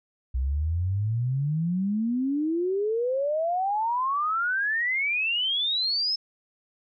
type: exponential sweep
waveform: sine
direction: up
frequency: 61.74 to 5274 Hz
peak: -23 dBFS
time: 0.34-6.16 s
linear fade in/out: 10 ms
effects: none